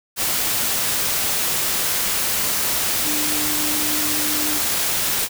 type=tone in noise; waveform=sine; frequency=301.1 Hz; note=D4; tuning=43 cents sharp; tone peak=-28 dBFS; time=3.03-4.61 s; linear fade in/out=50 ms; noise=white; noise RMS=-21 dBFS; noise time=0.16-5.29 s; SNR=-10 dB; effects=none